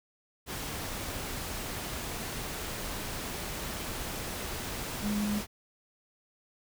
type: tone in noise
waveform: sine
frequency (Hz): 207.7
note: G#3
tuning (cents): 0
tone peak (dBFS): -28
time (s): 5.01-5.42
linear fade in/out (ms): 50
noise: pink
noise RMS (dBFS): -37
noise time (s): 0.46-5.47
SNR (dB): +6
effects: none